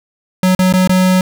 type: tone with dropouts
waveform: square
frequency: 185 Hz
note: F#3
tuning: in tune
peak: -9 dBFS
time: 0.43-1.21 s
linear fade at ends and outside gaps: 2 ms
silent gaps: 0.55-0.591 / 0.726-0.737 / 0.875-0.894 s
effects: none